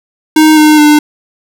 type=tone with pitch steps; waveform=square; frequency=311.1 / 305.4 / 299.8 Hz; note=D#4 / D#4 / D4; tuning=0 / -32 / +36 cents; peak=-3 dBFS; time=0.36-0.99 s; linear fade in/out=5 ms; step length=210 ms; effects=none